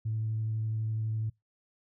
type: tone with vibrato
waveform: sine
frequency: 110 Hz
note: A2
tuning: in tune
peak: -28 dBFS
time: 0.05-1.3 s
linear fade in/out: 10 ms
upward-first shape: sine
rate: 12 Hz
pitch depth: 10 cents each way
effects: noise-tail reverb RT60 0.2 s tail -26 dB re dry + tanh soft clip ceiling -24 dBFS